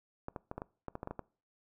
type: clicks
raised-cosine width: 1 ms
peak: -25 dBFS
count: 11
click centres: 0.284 / 0.362 / 0.514 / 0.58 / 0.619 / 0.883 / 0.954 / 1.031 / 1.074 / 1.11 / 1.193 s
effects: noise-tail reverb RT60 0.4 s tail -23 dB re dry